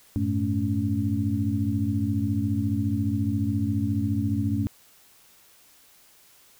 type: tone cluster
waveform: sine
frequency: 94.8 / 109.2 / 216.6 / 281.5 Hz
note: F#2 / A2 / A3 / C#4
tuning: +43 / -13 / -27 / +27 cents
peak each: -28 dBFS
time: 0.16-4.67 s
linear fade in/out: 0 ms
effects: white hiss -56 dBFS RMS until 6.59 s